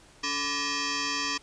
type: tone with frequency modulation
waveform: sine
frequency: 1730 Hz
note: A6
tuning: 30 cents flat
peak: -27 dBFS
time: 0.23-1.38 s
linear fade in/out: 10 ms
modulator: 723 Hz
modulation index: 6
effects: pink hiss -55 dBFS RMS until 1.42 s + resampled to 22050 Hz